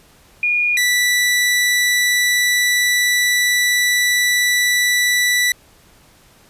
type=tone pair in turn; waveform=sine / sawtooth; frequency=2436 / 1967.4 Hz; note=D#7 / B6; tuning=-37 / -7 cents; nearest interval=major third; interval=370 cents; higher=first; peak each=-14 / -10 dBFS; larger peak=second; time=0.43-0.77 / 0.77-5.52 s; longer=second; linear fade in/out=2 ms; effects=pink hiss -50 dBFS RMS until 6.49 s + resampled to 32000 Hz